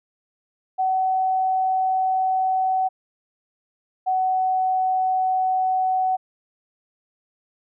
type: tone pair in turn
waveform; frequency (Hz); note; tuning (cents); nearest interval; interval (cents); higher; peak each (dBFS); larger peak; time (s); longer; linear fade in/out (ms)
sine; 754 / 749.2; F#5 / F#5; +32 / +21; unison; 11; first; -18; neither; 0.78-2.89 / 4.06-6.17; neither; 20
effects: none